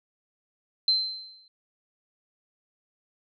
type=tone with exponential decay; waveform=sine; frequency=4100 Hz; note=C8; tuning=36 cents flat; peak=-17 dBFS; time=0.88-1.48 s; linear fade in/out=2 ms; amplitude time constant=130 ms; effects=none